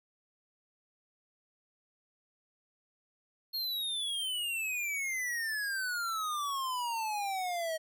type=exponential sweep; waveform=square; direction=down; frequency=4300 to 630 Hz; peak=-33 dBFS; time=3.53-7.78 s; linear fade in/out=20 ms; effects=none